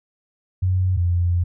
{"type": "tone pair in turn", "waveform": "sine", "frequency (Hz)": [92.5, 87.53], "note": ["F#2", "F2"], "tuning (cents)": [0, 4], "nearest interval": "minor second", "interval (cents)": 96, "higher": "first", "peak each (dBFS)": -16, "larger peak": "neither", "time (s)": [[0.62, 0.97], [0.97, 1.44]], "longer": "second", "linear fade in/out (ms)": 10, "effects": []}